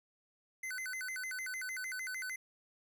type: tone with vibrato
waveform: square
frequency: 1760 Hz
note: A6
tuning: in tune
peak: -39 dBFS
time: 0.63-2.36 s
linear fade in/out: 5 ms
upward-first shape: square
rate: 6.6 Hz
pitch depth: 270 cents each way
effects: none